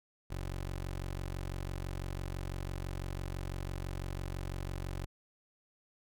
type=tone; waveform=20% pulse; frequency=46 Hz; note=F#1; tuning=9 cents flat; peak=-32 dBFS; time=0.3-5.06 s; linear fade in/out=10 ms; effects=none